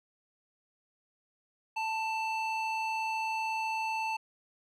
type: tone with band-pass filter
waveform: square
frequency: 886 Hz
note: A5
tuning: 12 cents sharp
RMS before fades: -33 dBFS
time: 1.76-4.17 s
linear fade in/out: 10 ms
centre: 1800 Hz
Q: 6.1
effects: none